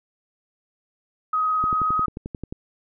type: tone with vibrato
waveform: sine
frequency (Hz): 1261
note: D#6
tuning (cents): +23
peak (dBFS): -19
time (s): 1.33-2.06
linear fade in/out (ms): 5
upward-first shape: square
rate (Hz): 19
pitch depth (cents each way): 9
type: click train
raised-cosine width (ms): 3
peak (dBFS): -18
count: 11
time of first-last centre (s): 1.64-2.525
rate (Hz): 11.3
effects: none